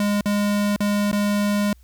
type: tone with dropouts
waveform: square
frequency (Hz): 205.2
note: G#3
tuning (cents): -21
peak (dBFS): -19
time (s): 0-1.73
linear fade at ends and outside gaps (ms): 2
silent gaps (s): 0.21-0.257 / 0.762-0.804 / 1.115-1.128
effects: added 60 Hz sine -47 dBFS peak until 1.83 s + white hiss -62 dBFS RMS until 1.83 s